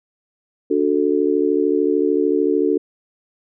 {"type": "chord", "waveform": "sine", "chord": "D major", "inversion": "none", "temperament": "just", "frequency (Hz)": [293.7, 367.1, 440.5], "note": ["D4", "F#4", "A4"], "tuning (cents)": [0, -14, 2], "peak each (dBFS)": -19, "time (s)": [0.7, 2.78], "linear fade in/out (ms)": 10, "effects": []}